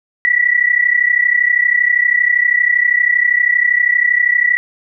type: tone pair together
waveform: sine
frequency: 1932.4 / 1965 Hz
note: B6 / B6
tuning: -38 / -9 cents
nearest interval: unison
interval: 29 cents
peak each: -13 dBFS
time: 0.25-4.57 s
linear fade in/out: 0 ms
effects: none